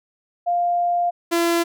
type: tone pair in turn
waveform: sine / sawtooth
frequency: 700 / 339.3 Hz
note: F5 / F4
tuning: +4 / -50 cents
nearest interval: octave + minor second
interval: 1254 cents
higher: first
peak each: -17 / -13 dBFS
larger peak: second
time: 0.46-1.11 / 1.31-1.64 s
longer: first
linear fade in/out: 20 ms
effects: none